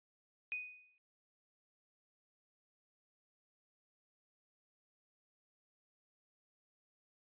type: tone with exponential decay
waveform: sine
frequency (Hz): 2489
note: D#7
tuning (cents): 0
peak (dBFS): -35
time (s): 0.52-0.98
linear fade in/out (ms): 0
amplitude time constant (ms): 100
effects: resampled to 8000 Hz